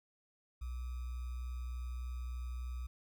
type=tone with sample-and-hold; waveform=sine; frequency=61.7 Hz; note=B1; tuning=1 cent flat; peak=-38 dBFS; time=0.61-2.87 s; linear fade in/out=10 ms; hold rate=1225 Hz; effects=none